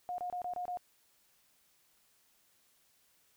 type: tone bursts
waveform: sine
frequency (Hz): 717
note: F5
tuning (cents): +45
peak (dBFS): -35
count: 6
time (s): 0.09-0.772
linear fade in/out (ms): 0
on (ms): 92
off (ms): 26
effects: white hiss -70 dBFS RMS until 3.36 s